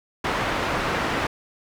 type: low-pass noise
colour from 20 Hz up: white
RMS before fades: -25 dBFS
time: 0.24-1.27 s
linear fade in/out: 5 ms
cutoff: 1600 Hz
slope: 12 dB/octave
effects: none